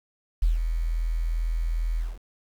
sine tone with ADSR envelope, 41.2 Hz, E1, in tune, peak -16 dBFS, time 0.42-2.19 s, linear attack 9 ms, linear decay 150 ms, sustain -7 dB, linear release 200 ms, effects 8-bit

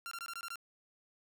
sawtooth tone bursts, 1377 Hz, F6, 25 cents flat, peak -37 dBFS, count 7, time 0.06-0.557 s, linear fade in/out 0 ms, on 53 ms, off 21 ms, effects none

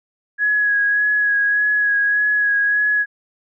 sine tone with vibrato, 1670 Hz, G#6, 9 cents sharp, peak -14 dBFS, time 0.38-3.06 s, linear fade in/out 50 ms, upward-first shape sine, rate 1.7 Hz, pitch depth 20 cents each way, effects none

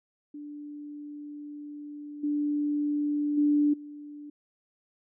sine tone with level steps, 293.7 Hz, D4, in tune, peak -38 / -25 / -20 / -40 dBFS, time 0.34-4.3 s, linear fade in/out 5 ms, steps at 2.23 / 3.37 / 3.73 s, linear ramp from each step 10 ms, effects none

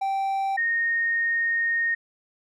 triangle / sine tone pair in turn, 780 / 1851.1 Hz, G5 / A#6, -9 / -13 cents, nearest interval octave + minor third, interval 1496 cents, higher second, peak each -21 dBFS, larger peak neither, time 0.01-0.57 / 0.57-1.95 s, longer second, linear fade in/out 10 ms, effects none

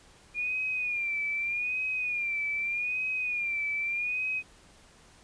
sine tone with vibrato, 2419 Hz, D#7, 49 cents flat, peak -28 dBFS, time 0.34-4.43 s, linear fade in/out 50 ms, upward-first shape sine, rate 0.82 Hz, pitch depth 79 cents each way, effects pink hiss -57 dBFS RMS until 5.23 s + resampled to 22050 Hz

